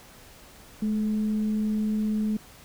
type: tone with frequency modulation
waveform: sine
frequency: 213.3 Hz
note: G#3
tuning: 46 cents sharp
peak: -23 dBFS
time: 0.82-2.37 s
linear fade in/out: 5 ms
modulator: 222 Hz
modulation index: 0.2
effects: pink hiss -50 dBFS RMS until 2.64 s